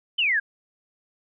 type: exponential sweep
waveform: sine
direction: down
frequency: 3120 to 1568 Hz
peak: -19 dBFS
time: 0.18-0.4 s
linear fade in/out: 10 ms
effects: none